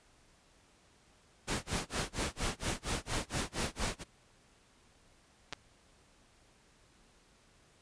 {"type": "noise with tremolo", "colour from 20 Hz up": "pink", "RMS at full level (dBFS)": -33, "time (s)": [1.47, 4.04], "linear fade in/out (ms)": 20, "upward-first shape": "sine", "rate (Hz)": 4.3, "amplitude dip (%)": 100}
{"type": "clicks", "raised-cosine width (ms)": 0.2, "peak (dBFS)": -21, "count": 2, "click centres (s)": [5.526, 5.533]}
{"effects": ["pink hiss -65 dBFS RMS until 7.81 s", "resampled to 22050 Hz"]}